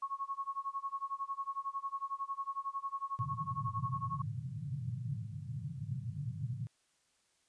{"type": "tone with tremolo", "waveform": "sine", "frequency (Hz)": 1099, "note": "C#6", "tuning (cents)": -15, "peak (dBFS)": -33, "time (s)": [0.02, 4.22], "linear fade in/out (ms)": 5, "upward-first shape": "sine", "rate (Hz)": 11, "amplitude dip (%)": 95}
{"type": "band-pass noise", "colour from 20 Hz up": "pink", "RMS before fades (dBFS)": -40, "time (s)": [3.19, 6.67], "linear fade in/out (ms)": 0, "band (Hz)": [110, 150], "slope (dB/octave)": 48}
{"effects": ["white hiss -74 dBFS RMS until 7.48 s", "resampled to 22050 Hz"]}